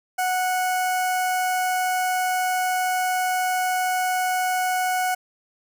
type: tone with notch filter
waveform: sawtooth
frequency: 737 Hz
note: F#5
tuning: 7 cents flat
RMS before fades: -23 dBFS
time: 0.18-5.15 s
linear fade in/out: 10 ms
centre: 3700 Hz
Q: 1.3
effects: none